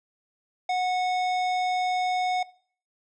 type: tone with hard clipping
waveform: sine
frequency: 733 Hz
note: F#5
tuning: 16 cents flat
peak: -25 dBFS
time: 0.69-2.43 s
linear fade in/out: 5 ms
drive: 13 dB
effects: noise-tail reverb RT60 0.5 s tail -21 dB re dry + resampled to 22050 Hz